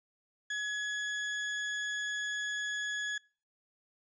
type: tone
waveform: 35% pulse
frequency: 1686 Hz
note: G#6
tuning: 26 cents sharp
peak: -31 dBFS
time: 0.5-3.18 s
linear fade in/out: 5 ms
effects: noise-tail reverb RT60 0.4 s tail -25 dB re dry + resampled to 16000 Hz